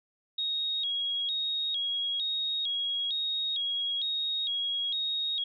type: tone with vibrato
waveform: sine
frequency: 3520 Hz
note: A7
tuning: in tune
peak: -28 dBFS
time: 0.38-5.44 s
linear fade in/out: 5 ms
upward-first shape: square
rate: 1.1 Hz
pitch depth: 110 cents each way
effects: none